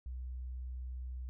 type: tone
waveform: sine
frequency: 62.8 Hz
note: B1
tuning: 30 cents sharp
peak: -39 dBFS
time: 0.06-1.29 s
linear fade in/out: 0 ms
effects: none